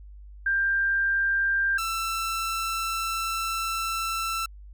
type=tone pair in turn; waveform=sine / sawtooth; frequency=1588 / 1335.3 Hz; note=G6 / E6; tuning=+22 / +22 cents; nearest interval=minor third; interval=300 cents; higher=first; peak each=-21 / -23 dBFS; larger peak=first; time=0.46-1.78 / 1.78-4.46 s; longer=second; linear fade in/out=5 ms; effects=added 50 Hz sine -42 dBFS peak until 4.73 s